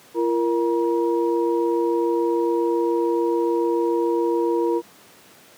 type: tone cluster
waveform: sine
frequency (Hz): 341.4 / 468.4 / 953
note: F4 / A#4 / A#5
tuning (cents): -39 / +8 / +38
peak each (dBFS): -20 / -22 / -28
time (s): 0.14-4.82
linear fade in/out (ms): 50
effects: pink hiss -49 dBFS RMS until 5.57 s + high-pass 200 Hz 12 dB/octave